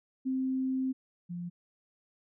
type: tone pair in turn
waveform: sine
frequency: 261.6 / 174.6 Hz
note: C4 / F3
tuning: 0 / 0 cents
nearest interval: perfect fifth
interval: 700 cents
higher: first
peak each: -28 / -35 dBFS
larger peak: first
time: 0.25-0.93 / 1.29-1.5 s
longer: first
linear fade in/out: 20 ms
effects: none